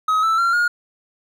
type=tone with pitch steps; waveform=triangle; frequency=1270 / 1320.9 / 1373.8 / 1428.8 Hz; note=D#6 / E6 / F6 / F6; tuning=+35 / +3 / -29 / +39 cents; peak=-13 dBFS; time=0.08-0.68 s; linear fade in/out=5 ms; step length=150 ms; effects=none